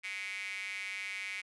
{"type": "tone with high-pass filter", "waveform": "square", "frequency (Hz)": 98.2, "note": "G2", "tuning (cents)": 4, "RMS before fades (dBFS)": -40, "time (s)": [0.03, 1.42], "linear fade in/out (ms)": 20, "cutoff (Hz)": 2200, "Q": 8.5, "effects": ["resampled to 24000 Hz"]}